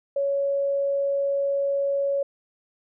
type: tone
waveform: sine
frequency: 558 Hz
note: C#5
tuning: 11 cents sharp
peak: -21 dBFS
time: 0.16-2.23 s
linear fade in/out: 5 ms
effects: none

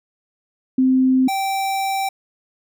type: tone pair in turn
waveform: sine / square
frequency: 259.7 / 778.2 Hz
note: C4 / G5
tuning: -13 / -13 cents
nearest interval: octave + perfect fifth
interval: 1900 cents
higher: second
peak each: -12 / -20 dBFS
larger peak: first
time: 0.78-1.28 / 1.28-2.09 s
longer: second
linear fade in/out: 5 ms
effects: none

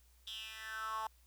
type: tone with high-pass filter sweep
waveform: 10% pulse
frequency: 220 Hz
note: A3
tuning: in tune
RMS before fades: -43 dBFS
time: 0.27-1.07 s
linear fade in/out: 2 ms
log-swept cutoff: 3500 to 900 Hz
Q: 6.5
effects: added 60 Hz sine -64 dBFS peak until 1.26 s + white hiss -71 dBFS RMS until 1.26 s

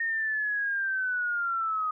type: linear sweep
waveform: sine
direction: down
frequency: 1844 to 1244.5 Hz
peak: -26 dBFS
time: 0-1.91 s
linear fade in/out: 5 ms
effects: none

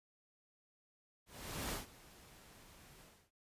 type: noise with ADSR envelope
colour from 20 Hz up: pink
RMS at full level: -40 dBFS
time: 1.26-3.31 s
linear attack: 460 ms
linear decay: 140 ms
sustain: -20 dB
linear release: 290 ms
effects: resampled to 32000 Hz

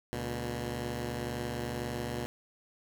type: tone pair together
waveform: 10% pulse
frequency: 71.06 / 120.2 Hz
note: C#2 / B2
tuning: +44 / -46 cents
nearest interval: major sixth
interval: 910 cents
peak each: -31 / -27 dBFS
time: 0.13-2.26 s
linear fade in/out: 0 ms
effects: none

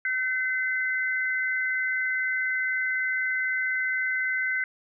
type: tone pair together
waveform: sine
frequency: 1531.6 / 2046 Hz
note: G6 / C7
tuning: -41 / -39 cents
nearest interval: perfect fourth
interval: 502 cents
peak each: -27 dBFS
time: 0.05-4.64 s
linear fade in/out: 2 ms
effects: none

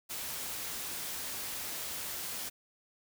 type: noise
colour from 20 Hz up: white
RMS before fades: -39 dBFS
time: 0.09-2.5 s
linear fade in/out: 20 ms
effects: none

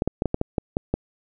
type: clicks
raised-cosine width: 2 ms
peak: -8 dBFS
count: 9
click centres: 0.021 / 0.076 / 0.221 / 0.257 / 0.344 / 0.414 / 0.582 / 0.769 / 0.94 s
effects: none

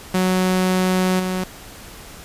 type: tone with level steps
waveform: sawtooth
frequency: 185 Hz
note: F#3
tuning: in tune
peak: -12 / -17 dBFS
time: 0.14-1.44 s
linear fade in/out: 5 ms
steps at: 1.19 s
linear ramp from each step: 10 ms
effects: pink hiss -39 dBFS RMS until 2.24 s + resampled to 32000 Hz

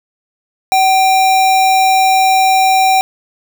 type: tone with sample-and-hold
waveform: sine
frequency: 762 Hz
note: G5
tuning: 49 cents flat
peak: -7 dBFS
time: 0.72-3.01 s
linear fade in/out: 0 ms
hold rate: 3150 Hz
effects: none

